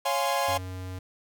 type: chord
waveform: 45% pulse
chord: Db major seventh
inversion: none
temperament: equal with one note detuned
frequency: 554.4 / 698.5 / 830.6 / 1040.5 Hz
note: Db5 / F5 / Ab5 / C6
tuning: 0 / 0 / 0 / -10 cents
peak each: -30 dBFS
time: 0.05-0.58 s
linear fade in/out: 10 ms
type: tone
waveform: square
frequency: 92.5 Hz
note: F#2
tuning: in tune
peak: -35 dBFS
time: 0.48-0.99 s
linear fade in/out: 5 ms
effects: none